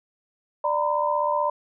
sine tone cluster, 592 / 933 / 1009 Hz, D5 / A#5 / B5, +14 / +1 / +37 cents, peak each -25 dBFS, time 0.64-1.5 s, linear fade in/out 5 ms, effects none

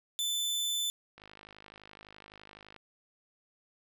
sawtooth tone, 3520 Hz, A7, in tune, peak -27 dBFS, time 0.19-0.9 s, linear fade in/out 0 ms
click train, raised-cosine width 0.3 ms, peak -34 dBFS, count 83, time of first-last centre 1.18-2.763 s, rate 51.8 Hz
effects none

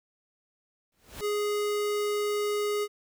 pink noise with exponential growth, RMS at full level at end -37 dBFS, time 0.92-1.21 s, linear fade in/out 2 ms, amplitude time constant 61 ms
square tone, 415.3 Hz, G#4, in tune, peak -27 dBFS, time 1.2-2.88 s, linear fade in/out 50 ms
effects none

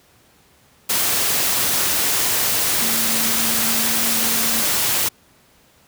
sine tone in noise, 226.4 Hz, A3, 50 cents sharp, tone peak -29 dBFS, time 2.81-4.63 s, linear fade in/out 10 ms, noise white, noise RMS -19 dBFS, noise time 0.89-5.09 s, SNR -13 dB, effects pink hiss -54 dBFS RMS until 5.87 s + high-pass 60 Hz 12 dB/octave

